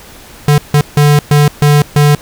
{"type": "tone bursts at uneven times", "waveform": "square", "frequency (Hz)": 146.83, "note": "D3", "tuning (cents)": 0, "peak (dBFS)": -5, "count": 6, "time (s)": [[0.48, 0.58], [0.74, 0.81], [0.97, 1.19], [1.31, 1.48], [1.62, 1.82], [1.96, 2.15]], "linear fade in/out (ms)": 2, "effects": ["pink hiss -35 dBFS RMS until 2.21 s"]}